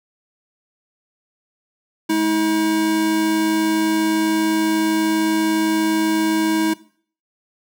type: tone pair together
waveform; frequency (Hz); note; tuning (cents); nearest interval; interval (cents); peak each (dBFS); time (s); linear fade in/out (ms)
square; 212.4 / 320.2; G#3 / D#4; +39 / +50; perfect fifth; 711; -26 / -17; 2.09-6.74; 10
effects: noise-tail reverb RT60 0.5 s tail -19 dB re dry